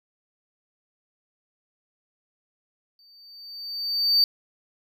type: tone with exponential growth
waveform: triangle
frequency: 4600 Hz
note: D8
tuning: 37 cents flat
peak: -13 dBFS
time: 2.99-4.24 s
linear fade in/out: 1 ms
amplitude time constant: 270 ms
effects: none